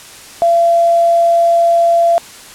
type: tone with tanh clipping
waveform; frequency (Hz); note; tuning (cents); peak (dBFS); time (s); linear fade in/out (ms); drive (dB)
triangle; 680; F5; -46; -7; 0.42-2.18; 0; 3
effects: white hiss -35 dBFS RMS until 2.54 s + low-pass 10000 Hz 12 dB/octave